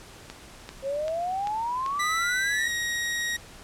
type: click train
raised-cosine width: 0.2 ms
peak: -20 dBFS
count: 5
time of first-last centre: 0.3-1.863 s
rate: 2.56 Hz
type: exponential sweep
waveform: sine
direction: up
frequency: 531 to 1909 Hz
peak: -26 dBFS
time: 0.82-2.71 s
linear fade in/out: 50 ms
type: tone with pitch glide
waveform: sawtooth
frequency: 1975.5 to 1888.5 Hz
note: B6 to A#6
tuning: 0 to +22 cents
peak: -23 dBFS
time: 1.99-3.37 s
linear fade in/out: 10 ms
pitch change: -78 cents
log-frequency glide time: 2.51-2.72 s
effects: pink hiss -47 dBFS RMS until 3.63 s + low-pass 10000 Hz 12 dB/octave